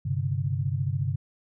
sine chord, G suspended fourth, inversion none, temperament equal with one note detuned, 98 / 130.81 / 145.23 Hz, G2 / C3 / D3, 0 / 0 / -19 cents, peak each -29 / -28 / -30 dBFS, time 0.05-1.16 s, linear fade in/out 10 ms, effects none

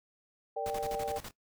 sine chord, G minor, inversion first, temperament equal with one note detuned, 459.5 / 587.3 / 784 Hz, Bb4 / D5 / G5, -25 / 0 / 0 cents, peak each -36 / -37 / -35 dBFS, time 0.56-1.19 s, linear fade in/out 10 ms
pink noise with tremolo, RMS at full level -42 dBFS, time 0.66-1.31 s, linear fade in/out 0 ms, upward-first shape square, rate 12 Hz, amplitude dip 80%
effects noise-tail reverb RT60 0.1 s tail -18 dB re dry

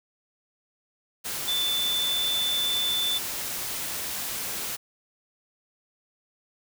sine tone in noise, 3520 Hz, A7, in tune, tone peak -24 dBFS, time 1.47-3.19 s, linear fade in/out 20 ms, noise white, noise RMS -32 dBFS, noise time 1.24-4.77 s, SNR +5 dB, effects none

